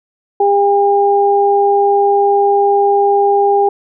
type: tone pair together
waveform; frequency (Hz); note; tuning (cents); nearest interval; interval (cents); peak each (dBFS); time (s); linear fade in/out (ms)
sine; 402.5 / 805; G4 / G5; +46 / +46; octave; 1200; -11; 0.4-3.69; 5
effects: none